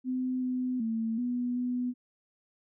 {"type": "tone with pitch steps", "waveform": "sine", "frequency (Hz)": [255.4, 253.1, 225.1, 245.3, 247.7], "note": ["C4", "B3", "A3", "B3", "B3"], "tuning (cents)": [-42, 43, 40, -12, 5], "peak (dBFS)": -28, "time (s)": [0.04, 1.94], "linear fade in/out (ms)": 50, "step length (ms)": 380, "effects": []}